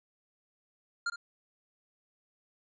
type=tone with echo; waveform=square; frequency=1400 Hz; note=F6; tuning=4 cents sharp; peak=-30 dBFS; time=1.06-1.1 s; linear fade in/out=5 ms; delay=60 ms; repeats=1; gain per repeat=-10 dB; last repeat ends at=1.16 s; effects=resampled to 16000 Hz